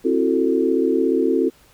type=chord; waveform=sine; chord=F# half-diminished seventh; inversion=second; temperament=just; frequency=266.4 / 333 / 370 / 444 Hz; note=C4 / E4 / F#4 / A4; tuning=+31 / +18 / 0 / +16 cents; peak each=-21 dBFS; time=0.04-1.5 s; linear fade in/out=20 ms; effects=pink hiss -53 dBFS RMS until 1.73 s